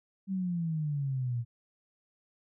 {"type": "exponential sweep", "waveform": "sine", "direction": "down", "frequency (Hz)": [196, 115.7], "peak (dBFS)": -29, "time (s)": [0.27, 1.45], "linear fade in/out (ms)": 50, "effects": []}